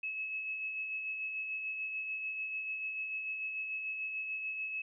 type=tone with tremolo; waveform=sine; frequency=2584 Hz; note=E7; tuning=35 cents flat; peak=-34 dBFS; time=0.03-4.82 s; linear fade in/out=5 ms; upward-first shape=sine; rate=6.8 Hz; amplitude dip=35%; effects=none